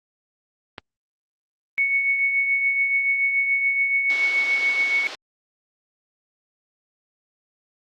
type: click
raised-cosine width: 0.3 ms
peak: -16 dBFS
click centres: 0.782 s
type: tone with tremolo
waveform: sine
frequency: 2217 Hz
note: C#7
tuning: in tune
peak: -16 dBFS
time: 1.78-5.07 s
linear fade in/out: 0 ms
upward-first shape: triangle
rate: 7 Hz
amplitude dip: 50%
type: band-pass noise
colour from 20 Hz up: white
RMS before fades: -36 dBFS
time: 4.1-5.15 s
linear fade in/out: 0 ms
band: 280 to 4500 Hz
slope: 24 dB/octave
effects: Opus 32 kbps